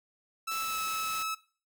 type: tone with pitch glide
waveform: sawtooth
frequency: 1318.5 to 1299.6 Hz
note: E6 to E6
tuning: 0 to -25 cents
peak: -28 dBFS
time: 0.47-1.35 s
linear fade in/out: 10 ms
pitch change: -25 cents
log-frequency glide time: 0.58-0.8 s
type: noise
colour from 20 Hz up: white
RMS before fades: -42 dBFS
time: 0.51-1.23 s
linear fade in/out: 5 ms
effects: noise-tail reverb RT60 0.4 s tail -18 dB re dry